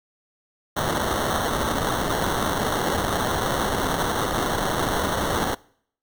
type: noise with sample-and-hold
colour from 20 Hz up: blue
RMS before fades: -24 dBFS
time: 0.76-5.55 s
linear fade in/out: 10 ms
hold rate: 2450 Hz
effects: noise-tail reverb RT60 0.6 s tail -23 dB re dry